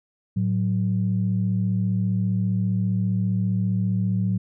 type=tone pair together; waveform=sine; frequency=110 / 185 Hz; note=A2 / F#3; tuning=0 / 0 cents; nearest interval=major sixth; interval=900 cents; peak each=-22 dBFS; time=0.36-4.38 s; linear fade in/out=10 ms; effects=tanh soft clip ceiling -12 dBFS